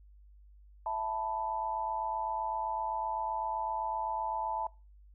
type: chord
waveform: sine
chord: E suspended fourth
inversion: none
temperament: equal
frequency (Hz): 659.3 / 880 / 987.8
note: E5 / A5 / B5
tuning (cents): 0 / 0 / 0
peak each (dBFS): -39 / -33 / -38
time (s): 0.86-4.67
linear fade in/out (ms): 2
effects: noise-tail reverb RT60 0.3 s tail -22 dB re dry + added 50 Hz sine -54 dBFS peak until 5.14 s